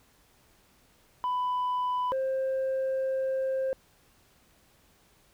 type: tone pair in turn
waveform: sine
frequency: 996 / 528.9 Hz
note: B5 / C5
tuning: +14 / +19 cents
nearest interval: major seventh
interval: 1095 cents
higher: first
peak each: -24 dBFS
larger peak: neither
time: 1.24-2.12 / 2.12-3.73 s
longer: second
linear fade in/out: 0 ms
effects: tanh soft clip ceiling -25 dBFS + pink hiss -63 dBFS RMS until 5.33 s